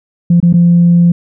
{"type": "tone with dropouts", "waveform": "sine", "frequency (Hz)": 172.5, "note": "F3", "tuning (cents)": -21, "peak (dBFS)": -3, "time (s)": [0.3, 1.12], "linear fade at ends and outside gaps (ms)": 5, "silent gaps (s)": [[0.402, 0.427], [0.528, 0.538]], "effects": ["tanh soft clip ceiling 0 dBFS"]}